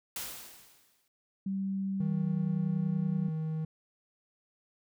white noise with exponential decay, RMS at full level -36 dBFS, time 0.16-1.08 s, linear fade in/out 2 ms, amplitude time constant 200 ms
sine tone with pitch glide, 193.9 to 188.49 Hz, G3 to F#3, -19 to +32 cents, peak -30 dBFS, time 1.46-3.29 s, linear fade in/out 5 ms, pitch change -49 cents, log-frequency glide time 2.12-2.22 s
triangle tone, 158 Hz, D#3, 27 cents sharp, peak -29 dBFS, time 2-3.65 s, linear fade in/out 5 ms
effects none

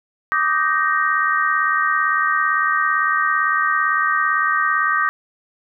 sine chord, Eb major seventh, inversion third, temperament just, 1166.7 / 1244.5 / 1555.6 / 1866.8 Hz, D6 / Eb6 / G6 / Bb6, -12 / 0 / -14 / +2 cents, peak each -21 dBFS, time 0.32-5.09 s, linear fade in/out 0 ms, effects none

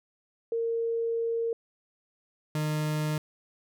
sine / 40% pulse tone pair in turn, 460.3 / 152.77 Hz, A#4 / D#3, -22 / -31 cents, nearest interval octave + perfect fifth, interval 1909 cents, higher first, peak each -26 dBFS, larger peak neither, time 0.52-1.53 / 2.55-3.18 s, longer first, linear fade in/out 2 ms, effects none

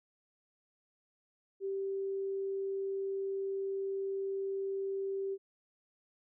sine tone, 390 Hz, G4, 9 cents flat, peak -33 dBFS, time 1.6-5.38 s, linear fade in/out 50 ms, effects none

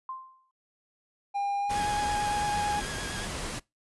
sine tone with exponential decay, 1046.5 Hz, C6, in tune, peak -32 dBFS, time 0.09-0.51 s, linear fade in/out 2 ms, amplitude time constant 90 ms
triangle tone with pitch glide, 804 to 829 Hz, G5 to G#5, +44 to -3 cents, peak -25 dBFS, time 1.34-2.81 s, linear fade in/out 20 ms, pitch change +53 cents, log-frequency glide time 1.6-1.83 s
pink noise, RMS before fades -35 dBFS, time 1.69-3.6 s, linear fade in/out 20 ms
sawtooth tone with vibrato, 1646 Hz, G#6, 16 cents flat, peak -35 dBFS, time 1.75-3.27 s, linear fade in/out 20 ms, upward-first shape sine, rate 8.9 Hz, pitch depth 39 cents each way
effects noise-tail reverb RT60 0.2 s tail -23 dB re dry + resampled to 24000 Hz

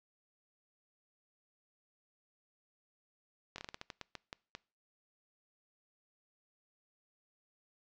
slowing click train, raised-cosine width 0.2 ms, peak -25 dBFS, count 12, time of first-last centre 3.56-4.551 s, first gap 22 ms, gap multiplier 1.26, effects noise-tail reverb RT60 0.4 s tail -24 dB re dry + low-pass 6000 Hz 12 dB/octave

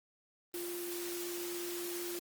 sine tone in noise, 349.2 Hz, F4, in tune, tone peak -39 dBFS, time 0.54-2.19 s, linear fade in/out 2 ms, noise white, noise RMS -43 dBFS, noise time 0.54-2.19 s, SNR +1 dB, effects high-pass 200 Hz 12 dB/octave + Opus 24 kbps

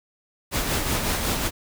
pink noise with tremolo, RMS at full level -23 dBFS, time 0.51-1.51 s, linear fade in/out 50 ms, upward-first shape sine, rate 5.4 Hz, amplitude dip 40%, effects none

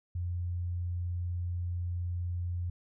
sine tone, 87.9 Hz, F2, 12 cents sharp, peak -31 dBFS, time 0.15-2.7 s, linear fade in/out 5 ms, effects none

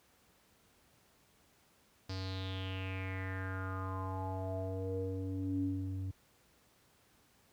square tone with low-pass filter sweep, 94.5 Hz, F#2, 37 cents sharp, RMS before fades -38 dBFS, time 2.09-6.11 s, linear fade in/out 5 ms, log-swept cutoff 4900 to 190 Hz, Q 5.9, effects pink hiss -68 dBFS RMS until 7.52 s + high-pass 60 Hz 12 dB/octave

